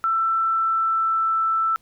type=tone with pitch glide; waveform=sine; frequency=1334 to 1325.6 Hz; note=E6 to E6; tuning=+20 to +9 cents; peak=-18 dBFS; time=0.04-1.76 s; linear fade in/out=0 ms; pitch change=-11 cents; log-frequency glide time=0.42-1.38 s; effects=pink hiss -62 dBFS RMS until 1.81 s